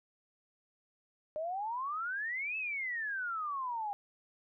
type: exponential two-way sweep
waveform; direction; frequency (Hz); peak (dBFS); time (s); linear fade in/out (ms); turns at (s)
sine; up then down; 602 to 2637 to 798; -34; 1.36-3.93; 0; 2.57
effects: none